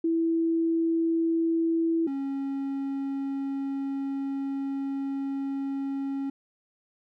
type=tone pair in turn; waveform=sine / triangle; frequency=329.6 / 274.3 Hz; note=E4 / C#4; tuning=0 / -18 cents; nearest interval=minor third; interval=318 cents; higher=first; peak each=-22 / -26 dBFS; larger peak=first; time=0.04-2.07 / 2.07-6.3 s; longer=second; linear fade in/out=5 ms; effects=none